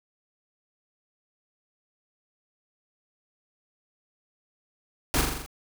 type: noise with echo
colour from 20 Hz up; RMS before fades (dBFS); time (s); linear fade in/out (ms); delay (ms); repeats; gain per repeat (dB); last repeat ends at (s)
pink; -24; 5.14-5.21; 0; 42; 6; -3; 5.462
effects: none